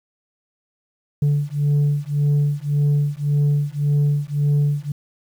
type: beating tone pair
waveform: sine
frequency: 144.4 / 146.2 Hz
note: D3 / D3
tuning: -29 / -7 cents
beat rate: 1.8 Hz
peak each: -17 dBFS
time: 1.22-4.92 s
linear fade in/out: 5 ms
effects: tanh soft clip ceiling -13 dBFS + 8-bit